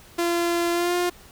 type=tone with pitch glide; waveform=sawtooth; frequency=343.1 to 353.8 Hz; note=F4 to F4; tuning=-31 to +23 cents; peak=-17 dBFS; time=0.18-1.1 s; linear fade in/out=10 ms; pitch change=+54 cents; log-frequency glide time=0.72-0.95 s; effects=pink hiss -49 dBFS RMS until 1.31 s